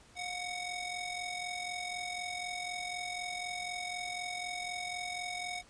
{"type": "ring-modulated tone", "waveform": "sawtooth", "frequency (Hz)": 1480, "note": "F#6", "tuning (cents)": 0, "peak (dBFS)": -30, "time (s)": [0.15, 5.63], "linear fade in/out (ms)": 50, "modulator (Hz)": 762, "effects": ["pink hiss -60 dBFS RMS until 5.69 s", "resampled to 22050 Hz"]}